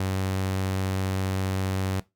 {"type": "tone", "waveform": "sawtooth", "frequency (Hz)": 95, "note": "F#2", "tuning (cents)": 46, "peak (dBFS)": -21, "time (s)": [0, 2], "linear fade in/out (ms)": 5, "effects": ["noise-tail reverb RT60 0.2 s tail -19 dB re dry"]}